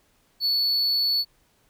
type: tone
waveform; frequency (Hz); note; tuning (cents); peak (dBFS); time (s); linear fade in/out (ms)
triangle; 4435; C#8; 0; -19; 0.4-1.25; 50
effects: pink hiss -64 dBFS RMS until 1.69 s